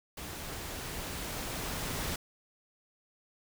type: noise with level ramp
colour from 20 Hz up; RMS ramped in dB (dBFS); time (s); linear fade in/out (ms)
pink; -42 to -35; 0.17-2.16; 5
effects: none